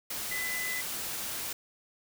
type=tone in noise; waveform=sine; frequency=2006 Hz; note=B6; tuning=26 cents sharp; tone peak=-33 dBFS; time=0.31-0.81 s; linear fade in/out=5 ms; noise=white; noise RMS=-36 dBFS; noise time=0.1-1.53 s; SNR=0 dB; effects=none